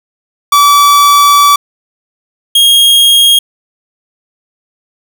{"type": "tone pair in turn", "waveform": "45% pulse", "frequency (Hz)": [1152, 3258], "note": ["D6", "G#7"], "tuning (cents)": [-34, -34], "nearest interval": "octave + tritone", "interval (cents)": 1800, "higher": "second", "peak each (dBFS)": -3, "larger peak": "neither", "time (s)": [[0.52, 1.56], [2.55, 3.39]], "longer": "first", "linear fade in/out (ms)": 5, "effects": []}